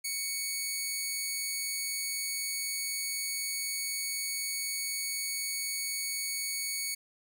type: tone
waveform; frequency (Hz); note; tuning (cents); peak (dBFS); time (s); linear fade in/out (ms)
10% pulse; 2228; C#7; +8; -23; 0.04-6.95; 10
effects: none